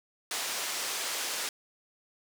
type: band-pass noise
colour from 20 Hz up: white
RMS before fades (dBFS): -34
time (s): 0.31-1.49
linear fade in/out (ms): 2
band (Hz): 380 to 8000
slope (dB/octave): 12
effects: none